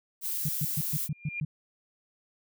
violet noise, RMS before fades -32 dBFS, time 0.21-1.09 s, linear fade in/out 50 ms
sine tone bursts, 151.1 Hz, D3, 50 cents sharp, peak -27 dBFS, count 7, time 0.45-1.45 s, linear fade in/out 5 ms, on 40 ms, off 120 ms
sine tone with exponential growth, 2403 Hz, D7, 39 cents sharp, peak -29 dBFS, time 1.04-1.4 s, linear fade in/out 1 ms, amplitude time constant 77 ms
effects none

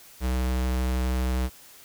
square tone, 63.4 Hz, B1, 46 cents sharp, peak -24 dBFS, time 0.2-1.5 s, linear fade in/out 50 ms, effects white hiss -50 dBFS RMS until 1.84 s

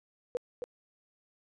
sine tone with echo, 489.9 Hz, B4, 14 cents flat, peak -28 dBFS, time 0.35-0.37 s, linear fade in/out 0 ms, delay 270 ms, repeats 1, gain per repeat -6 dB, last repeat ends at 0.64 s, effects resampled to 24000 Hz

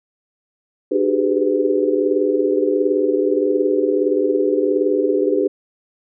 sine tone cluster, 300 / 378.2 / 395.6 / 417.1 / 502 Hz, D4 / F#4 / G4 / G#4 / B4, +37 / +38 / +16 / +7 / +28 cents, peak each -21 dBFS, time 0.91-5.48 s, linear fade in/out 10 ms, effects none

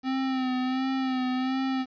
square tone with vibrato, 259.6 Hz, C4, 13 cents flat, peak -26 dBFS, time 0.03-1.86 s, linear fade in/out 50 ms, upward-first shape sine, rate 1.4 Hz, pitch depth 38 cents each way, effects resampled to 11025 Hz + 9-bit

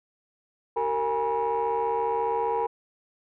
sine tone cluster, 384.4 / 459.3 / 823 / 964 Hz, G4 / A#4 / G#5 / B5, -34 / -26 / -16 / -42 cents, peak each -34 / -26 / -28 / -27 dBFS, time 0.76-2.67 s, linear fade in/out 10 ms, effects tanh soft clip ceiling -18 dBFS

